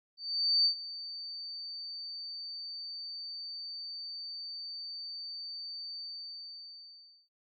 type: tone with ADSR envelope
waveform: sine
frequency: 4584 Hz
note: D8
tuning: 43 cents flat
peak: -22 dBFS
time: 0.17-7.29 s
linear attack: 480 ms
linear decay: 94 ms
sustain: -17 dB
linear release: 1300 ms
effects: none